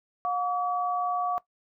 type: tone pair together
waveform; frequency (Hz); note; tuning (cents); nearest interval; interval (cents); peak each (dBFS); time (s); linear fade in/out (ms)
sine; 718 / 1141.2; F5 / C#6; +48 / +50; minor sixth; 802; -28; 0.25-1.38; 0
effects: noise-tail reverb RT60 0.1 s tail -18 dB re dry